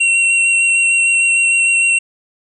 square tone with vibrato, 2731 Hz, F7, 39 cents flat, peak -11 dBFS, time 0-1.99 s, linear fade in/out 10 ms, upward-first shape square, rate 6.6 Hz, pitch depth 9 cents each way, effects resampled to 24000 Hz

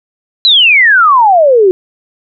sine exponential sweep, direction down, 4089 to 358.5 Hz, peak -3 dBFS, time 0.45-1.71 s, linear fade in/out 0 ms, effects none

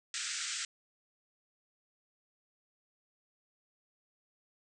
white band-pass noise, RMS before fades -38 dBFS, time 0.14-0.65 s, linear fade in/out 2 ms, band 1300 to 8400 Hz, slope 96 dB/octave, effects none

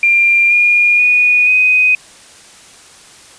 sine tone with pitch steps, 2387 / 2425 / 2463 / 2501 Hz, D7 / D#7 / D#7 / D#7, +28 / -45 / -18 / +8 cents, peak -7 dBFS, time 0.03-1.95 s, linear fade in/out 2 ms, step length 480 ms, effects white hiss -40 dBFS RMS until 3.38 s + resampled to 22050 Hz

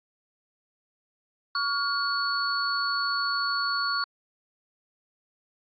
sine tone cluster, 1130 / 1417 / 4427 Hz, C#6 / F6 / C#8, +33 / +25 / -3 cents, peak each -29 dBFS, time 1.55-4.04 s, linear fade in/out 2 ms, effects AAC 48 kbps

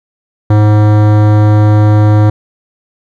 sine tone with hard clipping, 105.6 Hz, G#2, 29 cents sharp, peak -6 dBFS, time 0.5-2.3 s, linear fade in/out 5 ms, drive 18 dB, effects none

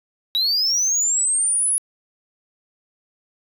sine linear sweep, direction up, 3800 to 10540 Hz, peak -14 dBFS, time 0.35-1.78 s, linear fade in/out 0 ms, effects tanh soft clip ceiling -16 dBFS

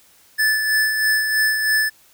square tone with tremolo, 1743 Hz, A6, 17 cents flat, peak -15 dBFS, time 0.38-1.9 s, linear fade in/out 20 ms, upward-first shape sine, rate 3.1 Hz, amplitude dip 45%, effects white hiss -53 dBFS RMS until 2.13 s

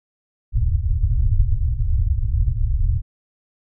pink low-pass noise, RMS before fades -18 dBFS, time 0.52-3.02 s, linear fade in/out 50 ms, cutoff 120 Hz, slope 96 dB/octave, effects none

